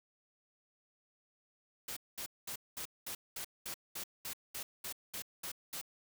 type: noise bursts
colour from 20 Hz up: white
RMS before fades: -42 dBFS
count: 14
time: 1.88-5.814 s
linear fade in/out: 5 ms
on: 86 ms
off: 210 ms
effects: none